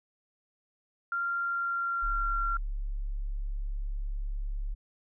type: tone with pitch glide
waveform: sine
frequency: 1387 to 1371.9 Hz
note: F6 to F6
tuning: -12 to -31 cents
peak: -28 dBFS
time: 1.12-2.57 s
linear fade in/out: 2 ms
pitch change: -19 cents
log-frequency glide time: 1.42-2.42 s
type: tone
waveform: sine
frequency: 35.06 Hz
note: C#1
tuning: 20 cents sharp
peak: -30 dBFS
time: 2.02-4.75 s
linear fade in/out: 20 ms
effects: none